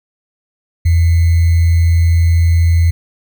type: tone with sample-and-hold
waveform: sine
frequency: 83.9 Hz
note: E2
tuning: 31 cents sharp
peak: -7 dBFS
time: 0.85-2.91 s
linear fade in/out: 10 ms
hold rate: 2100 Hz
effects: none